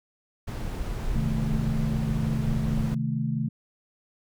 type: noise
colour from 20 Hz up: brown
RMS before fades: -30 dBFS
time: 0.47-2.95 s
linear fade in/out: 10 ms
type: chord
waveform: sine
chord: A diminished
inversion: first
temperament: equal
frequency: 130.81 / 155.56 / 220 Hz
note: C3 / Eb3 / A3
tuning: 0 / 0 / 0 cents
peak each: -29 dBFS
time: 1.15-3.49 s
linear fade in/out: 10 ms
effects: none